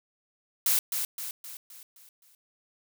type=noise with echo; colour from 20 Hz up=blue; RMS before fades=-24 dBFS; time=0.66-0.79 s; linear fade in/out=2 ms; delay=260 ms; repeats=6; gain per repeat=-6 dB; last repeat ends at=2.35 s; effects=none